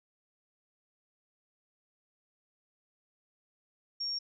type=tone; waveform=sine; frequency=5540 Hz; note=F8; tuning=15 cents flat; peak=-32 dBFS; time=4-4.19 s; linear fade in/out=10 ms; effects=none